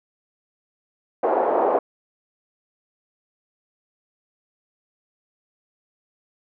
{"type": "band-pass noise", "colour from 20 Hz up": "white", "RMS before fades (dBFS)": -20, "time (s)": [1.23, 1.79], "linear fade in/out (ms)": 5, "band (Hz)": [360, 830], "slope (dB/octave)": 24, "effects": []}